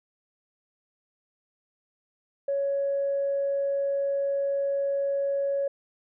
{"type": "tone", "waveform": "sine", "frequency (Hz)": 557, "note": "C#5", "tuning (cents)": 8, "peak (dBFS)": -23, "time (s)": [2.48, 5.68], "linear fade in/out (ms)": 5, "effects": ["tanh soft clip ceiling -19 dBFS"]}